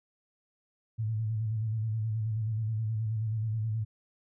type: tone with vibrato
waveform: sine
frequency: 110 Hz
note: A2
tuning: in tune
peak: -28 dBFS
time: 0.98-3.85 s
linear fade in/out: 20 ms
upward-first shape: square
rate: 9.4 Hz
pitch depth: 46 cents each way
effects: none